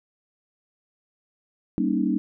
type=chord; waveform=sine; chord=Eb dominant seventh; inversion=first; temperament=just; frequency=194.45 / 233.3 / 280 / 311.1 Hz; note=G3 / Bb3 / Db4 / Eb4; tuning=-14 / +2 / +18 / 0 cents; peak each=-26 dBFS; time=1.78-2.18 s; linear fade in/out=0 ms; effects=none